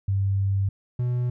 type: tone pair in turn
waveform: sine / triangle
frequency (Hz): 98 / 123.05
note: G2 / B2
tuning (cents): 0 / -6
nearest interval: major third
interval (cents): 394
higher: second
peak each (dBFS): -20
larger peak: neither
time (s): 0.08-0.69 / 0.99-1.3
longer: first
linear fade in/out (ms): 5
effects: none